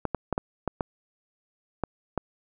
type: clicks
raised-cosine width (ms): 1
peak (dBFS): -12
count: 8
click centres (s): 0.053 / 0.147 / 0.327 / 0.379 / 0.677 / 0.808 / 1.837 / 2.177
effects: none